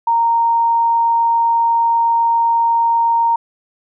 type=tone; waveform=sine; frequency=927 Hz; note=A#5; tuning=10 cents flat; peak=-11 dBFS; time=0.07-3.36 s; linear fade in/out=5 ms; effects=none